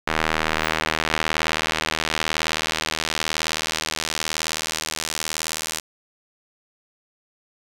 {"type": "tone with band-pass filter sweep", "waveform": "sawtooth", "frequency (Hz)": 79, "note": "D#2", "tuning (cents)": 27, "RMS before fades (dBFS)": -26, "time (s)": [0.07, 5.8], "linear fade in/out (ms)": 5, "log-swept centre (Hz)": [1800, 7600], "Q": 0.84, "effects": ["7-bit"]}